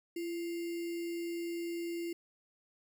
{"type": "tone with sample-and-hold", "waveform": "sine", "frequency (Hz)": 340, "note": "F4", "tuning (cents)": -46, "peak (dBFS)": -35, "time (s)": [0.16, 2.13], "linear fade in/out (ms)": 5, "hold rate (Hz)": 2450, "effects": []}